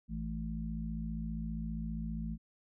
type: harmonic tone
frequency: 55 Hz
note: A1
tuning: in tune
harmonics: 1 / 3 / 4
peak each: -39 / -40 / -40 dBFS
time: 0.08-2.38 s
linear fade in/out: 50 ms
effects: none